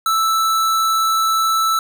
square tone, 1318.5 Hz, E6, in tune, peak -15 dBFS, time 0.06-1.79 s, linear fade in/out 2 ms, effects none

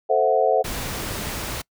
sine chord, F# half-diminished seventh, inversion first, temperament equal, 440 / 523.3 / 659.3 / 740 Hz, A4 / C5 / E5 / F#5, 0 / 0 / 0 / 0 cents, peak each -21 dBFS, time 0.09-0.63 s, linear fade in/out 20 ms
pink noise, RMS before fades -29 dBFS, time 0.64-1.62 s, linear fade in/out 10 ms
effects noise-tail reverb RT60 0.1 s tail -25 dB re dry

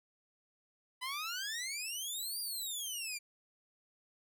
15% pulse exponential two-way sweep, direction up then down, 987.8 to 4849 to 2338 Hz, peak -31 dBFS, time 1.01-3.19 s, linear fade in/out 20 ms, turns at 2.4 s, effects none

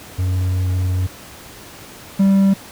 triangle tone pair in turn, 92.1 / 195.15 Hz, F#2 / G3, -7 / -8 cents, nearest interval octave + minor second, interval 1299 cents, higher second, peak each -13 / -8 dBFS, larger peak second, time 0.18-1.07 / 2.19-2.54 s, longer first, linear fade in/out 10 ms, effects pink hiss -38 dBFS RMS until 2.71 s + high-pass 60 Hz 12 dB/octave

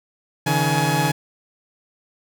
sawtooth tone cluster, 141.1 / 159.7 / 842 Hz, C#3 / D#3 / G#5, +31 / +45 / +24 cents, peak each -18 dBFS, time 0.46-1.12 s, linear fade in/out 10 ms, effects none

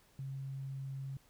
sine tone, 135.4 Hz, C#3, 40 cents flat, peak -39 dBFS, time 0.19-1.17 s, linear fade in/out 2 ms, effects pink hiss -67 dBFS RMS until 1.29 s

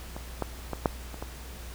clicks, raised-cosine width 1 ms, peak -23 / -14 / -17 / -8 / -25 / -20 dBFS, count 6, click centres 0.165 / 0.423 / 0.733 / 0.858 / 1.143 / 1.225 s, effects added 60 Hz sine -40 dBFS peak until 1.74 s + pink hiss -46 dBFS RMS until 1.74 s

